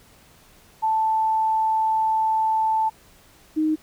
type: tone pair in turn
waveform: sine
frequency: 880 / 311.1 Hz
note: A5 / D#4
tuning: 0 / 0 cents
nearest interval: octave + tritone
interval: 1800 cents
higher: first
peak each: -18 dBFS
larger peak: neither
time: 0.82-2.9 / 3.56-3.76 s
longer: first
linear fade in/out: 20 ms
effects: pink hiss -53 dBFS RMS until 3.82 s